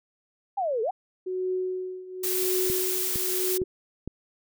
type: exponential two-way sweep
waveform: sine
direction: down then up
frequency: 832 to 422.4 to 832 Hz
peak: -24 dBFS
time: 0.57-0.91 s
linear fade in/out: 10 ms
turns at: 0.82 s
type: tone with tremolo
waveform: sine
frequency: 370 Hz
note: F#4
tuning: in tune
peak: -24 dBFS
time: 1.26-3.64 s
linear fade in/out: 10 ms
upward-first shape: triangle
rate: 0.94 Hz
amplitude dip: 85%
type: noise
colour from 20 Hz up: blue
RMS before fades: -28 dBFS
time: 2.23-3.58 s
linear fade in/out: 10 ms
type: click train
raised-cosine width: 3 ms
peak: -20 dBFS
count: 4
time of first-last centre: 2.7-4.076 s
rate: 2.18 Hz
effects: none